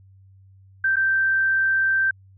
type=tone with dropouts; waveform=sine; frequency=1564 Hz; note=G6; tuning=4 cents flat; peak=-17 dBFS; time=0.84-2.11 s; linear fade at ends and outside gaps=5 ms; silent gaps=0.959-0.966 s; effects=added 96 Hz sine -48 dBFS peak until 2.37 s